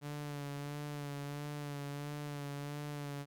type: tone with vibrato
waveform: sawtooth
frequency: 144.7 Hz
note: D3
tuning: 25 cents flat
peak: -36 dBFS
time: 0.01-3.26 s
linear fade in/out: 50 ms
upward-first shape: sine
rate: 1.5 Hz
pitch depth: 30 cents each way
effects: Opus 48 kbps